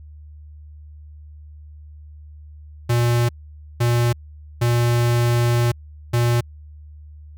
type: tone bursts at uneven times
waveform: square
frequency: 119.4 Hz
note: A#2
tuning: 42 cents sharp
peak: -16 dBFS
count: 4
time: 2.89-3.29 / 3.8-4.13 / 4.61-5.72 / 6.13-6.41 s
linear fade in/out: 10 ms
effects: added 75 Hz sine -38 dBFS peak until 7.37 s